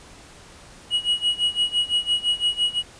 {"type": "tone with tremolo", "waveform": "triangle", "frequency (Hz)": 2908, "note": "F#7", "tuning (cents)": -31, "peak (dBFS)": -15, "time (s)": [0.9, 2.83], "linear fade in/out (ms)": 50, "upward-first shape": "sine", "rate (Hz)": 5.9, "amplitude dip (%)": 90, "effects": ["pink hiss -46 dBFS RMS until 2.99 s", "resampled to 22050 Hz"]}